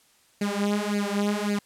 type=tone with flanger; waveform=sawtooth; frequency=204.9 Hz; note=G#3; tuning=23 cents flat; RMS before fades=-26 dBFS; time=0.41-1.59 s; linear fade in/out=5 ms; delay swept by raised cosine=0.43 to 5.23 ms; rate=1.8 Hz; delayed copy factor=+0.9; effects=white hiss -61 dBFS RMS until 1.65 s + low-pass 11000 Hz 12 dB/octave

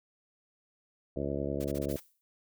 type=harmonic tone; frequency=70.3 Hz; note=C#2; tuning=25 cents sharp; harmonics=1 / 2 / 3 / 4 / 5 / 6 / 7 / 8 / 9; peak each=-40 / -39 / -40 / -38 / -38 / -42 / -39 / -40 / -42 dBFS; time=1.16-1.97 s; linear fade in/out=5 ms
type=noise bursts; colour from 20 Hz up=white; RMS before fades=-47 dBFS; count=6; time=1.6-2.002 s; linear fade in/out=10 ms; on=47 ms; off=24 ms
type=noise with exponential decay; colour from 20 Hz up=violet; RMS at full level=-43 dBFS; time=1.91-2.21 s; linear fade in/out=0 ms; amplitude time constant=65 ms
effects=none

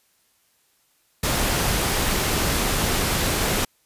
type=noise; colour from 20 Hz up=pink; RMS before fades=-22 dBFS; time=1.23-3.65 s; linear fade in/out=5 ms; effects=white hiss -64 dBFS RMS until 3.85 s + resampled to 32000 Hz

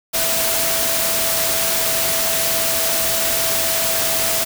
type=tone in noise; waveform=sine; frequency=659.3 Hz; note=E5; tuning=in tune; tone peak=-26 dBFS; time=0.13-4.45 s; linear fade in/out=20 ms; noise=white; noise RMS=-19 dBFS; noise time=0.13-4.45 s; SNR=-10 dB; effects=none

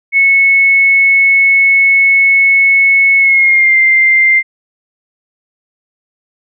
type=tone with pitch glide; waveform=sine; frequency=2200 to 2093 Hz; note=C#7 to C7; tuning=-14 to 0 cents; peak=-5 dBFS; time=0.12-4.43 s; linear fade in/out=50 ms; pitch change=-86 cents; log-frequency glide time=3.18-3.75 s; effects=none

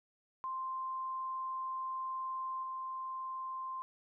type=tone with level steps; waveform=sine; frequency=1046.5 Hz; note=C6; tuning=in tune; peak=-36 / -38 dBFS; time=0.44-3.82 s; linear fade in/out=0 ms; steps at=2.63 s; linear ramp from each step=2 ms; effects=none

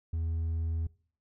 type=tone with hard clipping; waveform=sine; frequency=81.8 Hz; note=E2; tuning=13 cents flat; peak=-30 dBFS; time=0.13-0.87 s; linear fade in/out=5 ms; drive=2 dB; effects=noise-tail reverb RT60 0.5 s tail -22 dB re dry

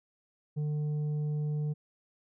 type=tone with tanh clipping; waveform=sine; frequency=150 Hz; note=D3; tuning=37 cents sharp; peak=-30 dBFS; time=0.56-1.74 s; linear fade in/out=20 ms; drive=5 dB; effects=none

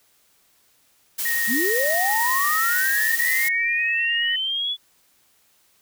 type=noise; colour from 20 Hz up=blue; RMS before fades=-26 dBFS; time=1.18-3.49 s; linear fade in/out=10 ms
type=tone with vibrato; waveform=sine; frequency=1864.7 Hz; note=A#6; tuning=in tune; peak=-22 dBFS; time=1.25-4.36 s; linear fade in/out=5 ms; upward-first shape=triangle; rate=9.5 Hz; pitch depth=11 cents each way
type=linear sweep; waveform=sine; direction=up; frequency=196.6 to 3441 Hz; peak=-22 dBFS; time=1.47-4.77 s; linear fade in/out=50 ms
effects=white hiss -61 dBFS RMS until 5.81 s

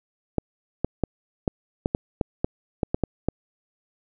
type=clicks; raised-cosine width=2 ms; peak=-8 dBFS; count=12; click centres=0.383 / 0.846 / 1.037 / 1.478 / 1.859 / 1.949 / 2.212 / 2.445 / 2.832 / 2.945 / 3.037 / 3.286 s; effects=none

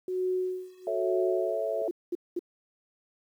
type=tone with tremolo; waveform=sine; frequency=368.9 Hz; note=F#4; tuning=5 cents flat; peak=-25 dBFS; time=0.08-1.82 s; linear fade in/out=2 ms; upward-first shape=sine; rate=1.1 Hz; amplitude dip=95%
type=chord; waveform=sine; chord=A major; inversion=none; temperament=equal; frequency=440 / 554.4 / 659.3 Hz; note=A4 / C#5 / E5; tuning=0 / 0 / 0 cents; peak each=-33 / -33 / -30 dBFS; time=0.87-1.88 s; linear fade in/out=2 ms
type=tone bursts; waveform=sine; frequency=350.9 Hz; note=F4; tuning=8 cents sharp; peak=-27 dBFS; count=3; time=1.88-2.393 s; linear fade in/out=5 ms; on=31 ms; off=210 ms
effects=10-bit

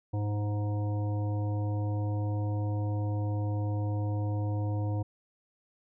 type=harmonic tone; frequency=103.83 Hz; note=G#2; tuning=in tune; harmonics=1 / 3 / 5 / 7 / 9; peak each=-28 / -38 / -42 / -45 / -47 dBFS; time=0.13-5.03 s; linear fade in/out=10 ms; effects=none

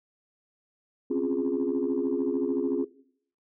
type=chord; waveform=sine; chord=Db major seventh; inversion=third; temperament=equal with one note detuned; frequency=261.6 / 275.1 / 349.2 / 415.3 Hz; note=C4 / Db4 / F4 / Ab4; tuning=0 / -13 / 0 / 0 cents; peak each=-29 dBFS; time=1.1-2.85 s; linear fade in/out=10 ms; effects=noise-tail reverb RT60 0.6 s tail -18 dB re dry + tanh soft clip ceiling -18 dBFS

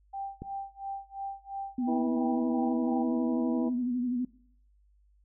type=tone with tremolo; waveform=sine; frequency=787 Hz; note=G5; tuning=7 cents sharp; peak=-32 dBFS; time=0.13-3.04 s; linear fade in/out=10 ms; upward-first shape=sine; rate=2.9 Hz; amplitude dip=95%
type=click; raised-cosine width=3 ms; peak=-25 dBFS; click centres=0.42 s
type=tone with vibrato; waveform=sine; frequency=246.9 Hz; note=B3; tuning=in tune; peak=-27 dBFS; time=1.78-4.25 s; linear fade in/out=5 ms; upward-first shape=sine; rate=12 Hz; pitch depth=51 cents each way
type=harmonic tone; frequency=162.2 Hz; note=E3; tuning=28 cents flat; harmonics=2 / 3 / 4 / 5 / 6; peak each=-31 / -38 / -40 / -45 / -46 dBFS; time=1.87-3.7 s; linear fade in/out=20 ms
effects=noise-tail reverb RT60 0.6 s tail -20 dB re dry + added 50 Hz sine -61 dBFS peak until 5.24 s

